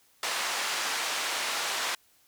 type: band-pass noise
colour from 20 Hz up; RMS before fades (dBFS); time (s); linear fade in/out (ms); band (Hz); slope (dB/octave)
pink; -31; 0.23-1.95; 2; 890 to 7600; 12
effects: white hiss -64 dBFS RMS until 2.27 s